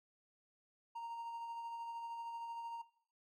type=tone with tremolo; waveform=triangle; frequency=929 Hz; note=A#5; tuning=6 cents flat; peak=-40 dBFS; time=0.95-2.82 s; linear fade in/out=10 ms; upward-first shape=sine; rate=13 Hz; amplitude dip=35%; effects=noise-tail reverb RT60 0.6 s tail -17 dB re dry + AAC 64 kbps